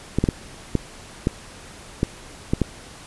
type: clicks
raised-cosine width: 3 ms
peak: -5 dBFS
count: 8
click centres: 0.186 / 0.24 / 0.288 / 0.753 / 1.271 / 2.031 / 2.535 / 2.617 s
effects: pink hiss -42 dBFS RMS until 3.06 s + resampled to 24000 Hz